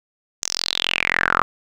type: tone with band-pass filter sweep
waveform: sawtooth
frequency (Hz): 43.65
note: F1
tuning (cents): 0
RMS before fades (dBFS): -21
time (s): 0.42-1.42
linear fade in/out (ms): 0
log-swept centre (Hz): 6500 to 1200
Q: 6.6
effects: none